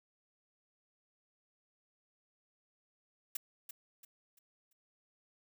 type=noise with echo; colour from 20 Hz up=blue; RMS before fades=-37 dBFS; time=3.35-3.37 s; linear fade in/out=5 ms; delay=340 ms; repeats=4; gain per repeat=-9 dB; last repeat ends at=4.73 s; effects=none